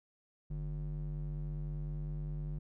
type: ring-modulated tone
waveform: triangle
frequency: 97.6 Hz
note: G2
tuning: 7 cents flat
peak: -31 dBFS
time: 0.5-2.59 s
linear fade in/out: 10 ms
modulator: 52.7 Hz
effects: none